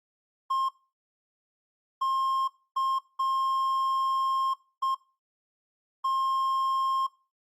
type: tone bursts at uneven times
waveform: triangle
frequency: 1065 Hz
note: C6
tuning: 30 cents sharp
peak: -22 dBFS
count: 6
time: 0.5-0.69 / 2.01-2.48 / 2.76-2.99 / 3.19-4.54 / 4.82-4.95 / 6.04-7.07 s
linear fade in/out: 10 ms
effects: noise-tail reverb RT60 0.3 s tail -18 dB re dry + Opus 48 kbps